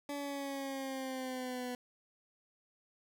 20% pulse exponential sweep, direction down, 287.2 to 246.9 Hz, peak -33 dBFS, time 0.09-1.75 s, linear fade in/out 2 ms, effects none

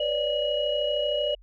sine tone cluster, 493.6 / 560 / 593 / 2906 Hz, B4 / C#5 / D5 / F#7, -1 / +18 / +17 / -32 cents, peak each -32 / -34 / -25 / -29 dBFS, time 0-1.35 s, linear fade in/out 5 ms, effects tanh soft clip ceiling -13 dBFS + added 45 Hz sine -49 dBFS peak until 1.42 s

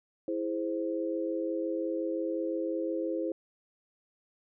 sine chord, E augmented, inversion none, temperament equal, 329.6 / 415.3 / 523.3 Hz, E4 / G#4 / B#4, 0 / 0 / 0 cents, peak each -32 / -37 / -34 dBFS, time 0.28-3.32 s, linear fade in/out 2 ms, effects none

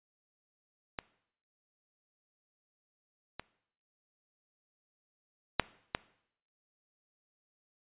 clicks, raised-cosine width 0.3 ms, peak -19 / -23 / -7 / -13 dBFS, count 4, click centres 0.988 / 3.396 / 5.597 / 5.949 s, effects noise-tail reverb RT60 0.7 s tail -20 dB re dry + resampled to 8000 Hz

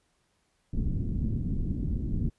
pink low-pass noise, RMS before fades -29 dBFS, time 0.73-2.3 s, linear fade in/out 10 ms, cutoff 260 Hz, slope 24 dB/octave, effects pink hiss -72 dBFS RMS until 2.38 s + resampled to 24000 Hz

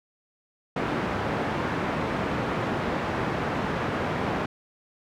pink band-pass noise, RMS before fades -28 dBFS, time 0.76-4.46 s, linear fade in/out 5 ms, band 120 to 1700 Hz, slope 12 dB/octave, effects none

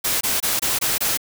white noise bursts, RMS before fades -21 dBFS, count 6, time 0.04-1.175 s, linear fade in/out 10 ms, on 170 ms, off 23 ms, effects none

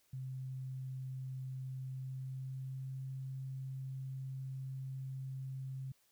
sine tone with pitch glide, 130.81 to 132.71 Hz, C3 to C3, 0 to +25 cents, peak -40 dBFS, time 0.13-5.92 s, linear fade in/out 5 ms, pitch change +25 cents, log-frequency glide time 1.84-3.09 s, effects white hiss -73 dBFS RMS until 6.11 s

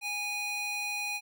square tone with high-pass filter, 824 Hz, G#5, 14 cents flat, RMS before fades -34 dBFS, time 0.01-1.21 s, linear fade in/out 50 ms, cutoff 1800 Hz, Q 5.1, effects none

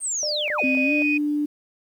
sine linear sweep, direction down, 8870 to 30.87 Hz, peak -23 dBFS, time 0-0.65 s, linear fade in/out 50 ms
sine tone bursts, 599 Hz, D5, 34 cents sharp, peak -27 dBFS, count 3, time 0.23-1.022 s, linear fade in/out 0 ms, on 250 ms, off 21 ms
sine tone, 2489 Hz, D#7, in tune, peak -20 dBFS, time 0.58-1.18 s, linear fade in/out 10 ms
sine tone with pitch glide, 261.6 to 295.3 Hz, C4 to D4, 0 to +10 cents, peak -20 dBFS, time 0.63-1.46 s, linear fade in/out 10 ms, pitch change +210 cents, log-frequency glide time 0.83-0.93 s
effects tanh soft clip ceiling -10 dBFS + 9-bit

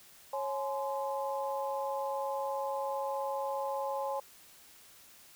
sine tone cluster, 548 / 845 / 1035 Hz, C#5 / G#5 / C6, -20 / +30 / -19 cents, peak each -35 / -36 / -40 dBFS, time 0.33-4.2 s, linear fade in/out 5 ms, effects white hiss -57 dBFS RMS until 5.35 s

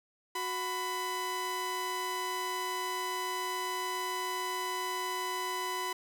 sawtooth tone pair together, 368.4 / 998 Hz, F#4 / B5, -7 / +18 cents, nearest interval octave + perfect fourth, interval 1725 cents, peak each -35 / -30 dBFS, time 0.35-5.93 s, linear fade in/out 5 ms, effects none

